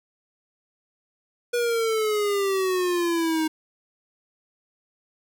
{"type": "exponential sweep", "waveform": "square", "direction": "down", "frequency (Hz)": [485, 312.1], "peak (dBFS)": -22, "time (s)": [1.53, 3.48], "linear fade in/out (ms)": 10, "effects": []}